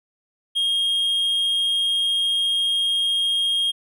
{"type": "tone", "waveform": "triangle", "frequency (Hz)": 3243, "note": "G#7", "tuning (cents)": -42, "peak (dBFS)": -17, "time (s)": [0.55, 3.72], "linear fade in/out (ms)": 20, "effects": []}